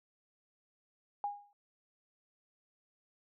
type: tone with exponential decay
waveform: sine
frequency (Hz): 817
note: G#5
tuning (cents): -29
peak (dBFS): -30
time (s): 1.24-1.53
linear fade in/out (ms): 1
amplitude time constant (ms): 61
effects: none